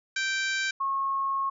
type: harmonic tone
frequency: 781 Hz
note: G5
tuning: 7 cents flat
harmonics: 2 / 3 / 4 / 5 / 6 / 7 / 8 / 9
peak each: -28 / -33 / -39 / -36 / -40 / -42 / -43 / -41 dBFS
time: 0.16-0.71 s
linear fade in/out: 5 ms
type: tone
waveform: sine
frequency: 1089 Hz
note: C#6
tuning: 31 cents flat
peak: -25 dBFS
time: 0.8-1.5 s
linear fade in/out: 10 ms
effects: none